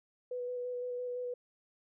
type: tone with vibrato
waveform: sine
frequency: 493.9 Hz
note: B4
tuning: in tune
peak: -35 dBFS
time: 0.31-1.34 s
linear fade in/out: 5 ms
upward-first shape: square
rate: 5.9 Hz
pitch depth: 11 cents each way
effects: none